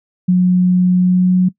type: tone with pitch glide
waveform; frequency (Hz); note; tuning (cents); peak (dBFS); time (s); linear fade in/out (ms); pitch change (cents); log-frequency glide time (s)
sine; 181.3 to 182.98; F#3 to F#3; -35 to -19; -8; 0.28-1.49; 10; +16; 0.99-1.37
effects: noise-tail reverb RT60 0.1 s tail -19 dB re dry